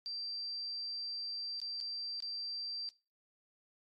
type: tone with dropouts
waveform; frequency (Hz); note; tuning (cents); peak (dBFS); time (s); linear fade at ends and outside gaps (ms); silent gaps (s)
sine; 4699; D8; 0; -38; 0.06-2.89; 0; 1.601-1.616 / 1.803-1.81 / 2.203-2.224
effects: noise-tail reverb RT60 0.3 s tail -21 dB re dry + AAC 32 kbps